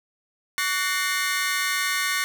sawtooth tone cluster, 1134 / 1483 / 1828 / 2112 Hz, C#6 / F#6 / A#6 / C7, +39 / +4 / -34 / +16 cents, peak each -26 / -26 / -24 / -24 dBFS, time 0.58-2.24 s, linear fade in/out 0 ms, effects none

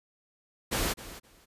pink noise with echo, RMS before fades -29 dBFS, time 0.71-0.94 s, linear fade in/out 20 ms, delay 260 ms, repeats 2, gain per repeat -15 dB, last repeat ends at 1.46 s, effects resampled to 32000 Hz

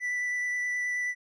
triangle tone with vibrato, 1975.5 Hz, B6, in tune, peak -26 dBFS, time 0-1.15 s, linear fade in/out 50 ms, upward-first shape sine, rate 9.4 Hz, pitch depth 9 cents each way, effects resampled to 22050 Hz

